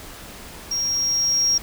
triangle tone with level ramp, 5600 Hz, F8, 4 cents sharp, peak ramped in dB -20 to -13 dBFS, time 0.71-1.58 s, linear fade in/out 5 ms, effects tanh soft clip ceiling -12 dBFS + pink hiss -39 dBFS RMS until 1.62 s

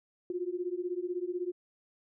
sine beating tone pair, 349.2 / 365.2 Hz, F4 / F#4, 0 / -23 cents, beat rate 16 Hz, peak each -35 / -35 dBFS, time 0.3-1.52 s, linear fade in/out 2 ms, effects none

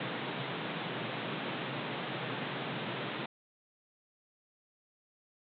pink band-pass noise, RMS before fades -38 dBFS, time 0-3.26 s, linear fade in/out 5 ms, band 120 to 3800 Hz, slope 96 dB/octave, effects none

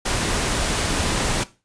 pink noise, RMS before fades -22 dBFS, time 0.05-1.44 s, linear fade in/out 10 ms, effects noise-tail reverb RT60 0.3 s tail -17 dB re dry + resampled to 22050 Hz

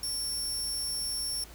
25% pulse tone, 5460 Hz, F8, 40 cents flat, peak -26 dBFS, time 0.03-1.44 s, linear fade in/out 2 ms, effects added 56 Hz sine -49 dBFS peak until 1.54 s + pink hiss -51 dBFS RMS until 1.54 s

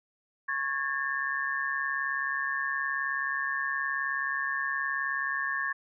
sine tone cluster, 1100 / 1649 / 1788 Hz, C#6 / G#6 / A6, -14 / -13 / +27 cents, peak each -34 / -32 / -32 dBFS, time 0.48-5.73 s, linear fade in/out 10 ms, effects none

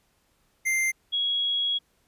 square / sine tone pair in turn, 2093 / 3322 Hz, C7 / G#7, 0 / 0 cents, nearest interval minor sixth, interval 800 cents, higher second, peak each -23 dBFS, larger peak neither, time 0.65-0.92 / 1.12-1.79 s, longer second, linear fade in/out 20 ms, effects pink hiss -68 dBFS RMS until 2.07 s + resampled to 32000 Hz

